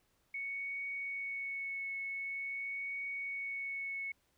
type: tone with vibrato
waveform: sine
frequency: 2217 Hz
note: C#7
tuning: in tune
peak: -37 dBFS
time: 0.34-4.12 s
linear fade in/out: 5 ms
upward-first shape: triangle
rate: 0.46 Hz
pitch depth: 14 cents each way
effects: pink hiss -75 dBFS RMS until 4.37 s